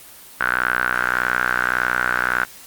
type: tone with band-pass filter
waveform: sawtooth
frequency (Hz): 61.74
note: B1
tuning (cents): 0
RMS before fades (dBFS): -20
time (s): 0.4-2.45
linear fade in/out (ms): 5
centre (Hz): 1500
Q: 9.8
effects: white hiss -42 dBFS RMS until 2.66 s + Opus 24 kbps